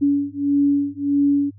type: beating tone pair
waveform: sine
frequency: 283.1 / 284.7 Hz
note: C#4 / C#4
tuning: +37 / +46 cents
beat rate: 1.6 Hz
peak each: -19 dBFS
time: 0.01-1.51 s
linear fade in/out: 20 ms
effects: added 101 Hz sine -42 dBFS peak until 1.58 s